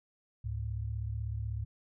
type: tone pair together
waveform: sine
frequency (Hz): 70.93 / 107.1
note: C#2 / A2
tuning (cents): +40 / -46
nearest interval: perfect fifth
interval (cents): 714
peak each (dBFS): -37 / -35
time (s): 0.44-1.65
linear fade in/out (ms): 10
effects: none